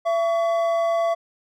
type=tone pair together; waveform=triangle; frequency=671.9 / 1130 Hz; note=E5 / C#6; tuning=+33 / +33 cents; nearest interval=major sixth; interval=900 cents; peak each=-17 / -27 dBFS; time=0.05-1.15 s; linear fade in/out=20 ms; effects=none